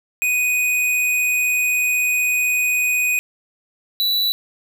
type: tone pair in turn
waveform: square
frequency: 2489 / 3951 Hz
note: D#7 / B7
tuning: 0 / 0 cents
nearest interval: minor sixth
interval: 800 cents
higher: second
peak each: -17 dBFS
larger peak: neither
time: 0.22-3.19 / 4-4.32 s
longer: first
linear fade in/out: 0 ms
effects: none